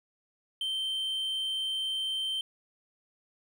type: tone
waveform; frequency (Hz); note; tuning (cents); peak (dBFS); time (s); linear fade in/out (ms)
triangle; 3118; G7; -10; -28; 0.61-2.41; 2
effects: none